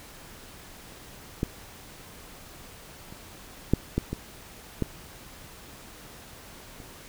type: clicks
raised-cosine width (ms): 3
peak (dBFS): -12 / -29 / -6 / -11 / -17 / -12 / -30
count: 7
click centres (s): 1.431 / 3.125 / 3.736 / 3.98 / 4.13 / 4.823 / 6.802
effects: pink hiss -47 dBFS RMS until 7.08 s